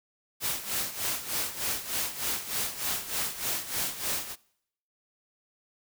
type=noise with tremolo; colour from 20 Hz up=white; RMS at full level=-29 dBFS; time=0.4-4.36 s; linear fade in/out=50 ms; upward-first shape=sine; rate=3.3 Hz; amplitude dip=75%; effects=noise-tail reverb RT60 0.7 s tail -22 dB re dry